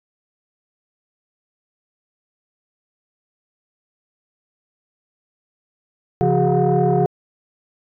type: tone cluster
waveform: sine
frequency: 137.7 / 172.5 / 372.3 / 413.8 / 719 Hz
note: C#3 / F3 / F#4 / G#4 / F#5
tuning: -11 / -21 / +11 / -6 / -50 cents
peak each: -19 dBFS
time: 6.21-7.06 s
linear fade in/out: 0 ms
effects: tanh soft clip ceiling -8 dBFS